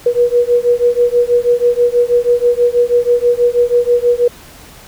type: beating tone pair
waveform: sine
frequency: 480 / 486.2 Hz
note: B4 / B4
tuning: -49 / -27 cents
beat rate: 6.2 Hz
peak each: -12 dBFS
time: 0.06-4.28 s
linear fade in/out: 5 ms
effects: pink hiss -38 dBFS RMS until 4.87 s